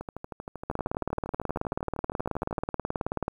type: two click trains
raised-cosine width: 1 ms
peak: -22 / -14 dBFS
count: 34 / 49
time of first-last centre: 0.01-2.588 / 0.7-3.281 s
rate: 12.8 / 18.6 Hz
effects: 9-bit